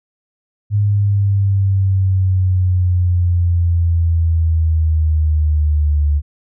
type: exponential sweep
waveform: sine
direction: down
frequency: 103.6 to 72.8 Hz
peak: -11 dBFS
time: 0.7-6.22 s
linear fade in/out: 50 ms
effects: none